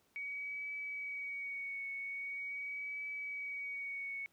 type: tone with vibrato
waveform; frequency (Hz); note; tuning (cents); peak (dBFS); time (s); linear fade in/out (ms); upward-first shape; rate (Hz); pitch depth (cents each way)
sine; 2253; C#7; +28; -39; 0.16-4.26; 0; triangle; 0.43; 30
effects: pink hiss -73 dBFS RMS until 4.32 s + high-pass 100 Hz 12 dB/octave